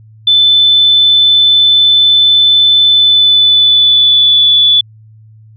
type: tone with pitch glide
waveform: sine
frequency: 3516 to 3456 Hz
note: A7 to A7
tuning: -2 to -32 cents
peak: -4 dBFS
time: 0.27-4.81 s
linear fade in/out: 5 ms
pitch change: -30 cents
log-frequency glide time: 2.86-4.5 s
effects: added 109 Hz sine -36 dBFS peak until 5.56 s